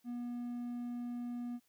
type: tone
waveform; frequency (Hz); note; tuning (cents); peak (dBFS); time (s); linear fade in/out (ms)
triangle; 241.6; B3; -38; -36; 0.04-1.6; 50
effects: white hiss -75 dBFS RMS until 1.68 s